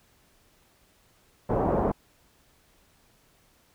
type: low-pass noise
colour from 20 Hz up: white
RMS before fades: -25 dBFS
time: 1.49-1.92 s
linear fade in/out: 10 ms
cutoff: 800 Hz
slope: 24 dB/octave
effects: pink hiss -63 dBFS RMS until 3.74 s